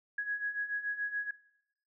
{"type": "beating tone pair", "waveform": "sine", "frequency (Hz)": [1661.2, 1668.2], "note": ["G#6", "G#6"], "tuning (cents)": [0, 7], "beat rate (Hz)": 7, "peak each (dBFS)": [-38, -34], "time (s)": [0.18, 1.31], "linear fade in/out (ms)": 5, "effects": ["noise-tail reverb RT60 0.7 s tail -19 dB re dry"]}